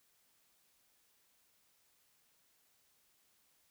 silence, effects white hiss -73 dBFS RMS until 3.7 s

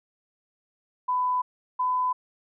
sine tone pair in turn, 1000 / 1005.4 Hz, B5 / B5, +21 / +31 cents, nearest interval unison, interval 10 cents, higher second, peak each -22 / -22 dBFS, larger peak neither, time 1.08-1.42 / 1.79-2.13 s, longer neither, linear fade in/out 10 ms, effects none

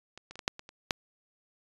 clicks, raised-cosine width 0.2 ms, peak -28 / -28 / -29 / -23 / -9 / -25 / -30 / -8 dBFS, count 8, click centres 0.176 / 0.31 / 0.356 / 0.392 / 0.479 / 0.594 / 0.691 / 0.908 s, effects resampled to 24000 Hz

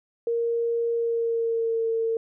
sine tone with pitch glide, 466.2 to 453.2 Hz, A#4 to A#4, 0 to -49 cents, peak -22 dBFS, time 0.27-2.17 s, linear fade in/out 2 ms, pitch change -49 cents, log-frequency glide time 0.93-1.88 s, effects none

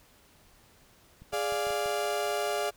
clicks, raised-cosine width 5 ms, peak -37 dBFS, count 6, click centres 1.22 / 1.332 / 1.523 / 1.669 / 1.705 / 1.859 s
35% pulse chord, D diminished, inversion second, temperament equal, 415.3 / 587.3 / 698.5 Hz, Ab4 / D5 / F5, 0 / 0 / 0 cents, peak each -31 dBFS, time 1.32-2.71 s, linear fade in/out 20 ms
effects pink hiss -60 dBFS RMS until 2.76 s

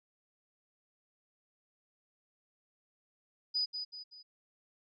sine tone with echo, 4963 Hz, D#8, 5 cents flat, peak -29 dBFS, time 3.54-3.66 s, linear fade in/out 20 ms, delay 190 ms, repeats 3, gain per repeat -7 dB, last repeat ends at 4.23 s, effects none

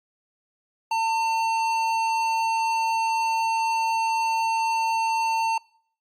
sine tone with tanh clipping, 901 Hz, A5, 41 cents sharp, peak -23 dBFS, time 0.91-5.58 s, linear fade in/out 5 ms, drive 15 dB, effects noise-tail reverb RT60 0.6 s tail -24 dB re dry + Opus 48 kbps

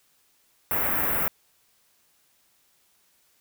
white band-stop noise, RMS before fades -25 dBFS, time 0.71-1.28 s, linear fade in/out 0 ms, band 2000 to 14000 Hz, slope 24 dB/octave, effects white hiss -65 dBFS RMS until 3.4 s

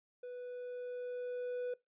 triangle tone with level ramp, 493.9 Hz, B4, in tune, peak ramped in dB -41 to -33 dBFS, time 0.23-1.74 s, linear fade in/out 5 ms, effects noise-tail reverb RT60 0.2 s tail -22 dB re dry + resampled to 8000 Hz

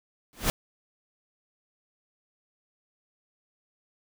pink noise with exponential growth, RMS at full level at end -20 dBFS, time 0.33-0.5 s, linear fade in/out 0 ms, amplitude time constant 36 ms, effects none

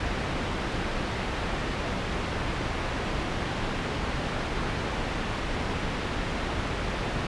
pink low-pass noise, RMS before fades -30 dBFS, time 0-7.27 s, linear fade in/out 5 ms, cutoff 3000 Hz, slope 12 dB/octave, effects resampled to 24000 Hz

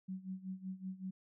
sine tone with tremolo, 188.1 Hz, F#3, 29 cents sharp, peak -38 dBFS, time 0.08-1.11 s, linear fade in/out 10 ms, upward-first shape sine, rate 5.3 Hz, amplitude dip 85%, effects none

